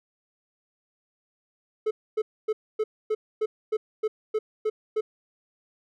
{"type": "tone bursts", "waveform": "triangle", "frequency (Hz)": 432.3, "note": "A4", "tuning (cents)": -31, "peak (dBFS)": -20, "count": 11, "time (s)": [1.86, 5.01], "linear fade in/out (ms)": 10, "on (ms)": 50, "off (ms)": 260, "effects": []}